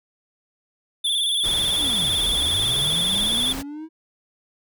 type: tone with vibrato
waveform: square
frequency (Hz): 3447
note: A7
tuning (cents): -36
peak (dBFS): -20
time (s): 1.04-3.53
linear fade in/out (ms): 10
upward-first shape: square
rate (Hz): 18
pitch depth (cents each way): 47
type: noise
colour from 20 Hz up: pink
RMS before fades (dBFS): -32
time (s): 1.43-3.63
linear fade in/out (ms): 20
type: linear two-way sweep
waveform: triangle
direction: down then up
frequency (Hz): 324.8 to 36.71 to 324.8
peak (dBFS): -29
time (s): 1.78-3.89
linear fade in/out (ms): 50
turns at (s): 2.22
effects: none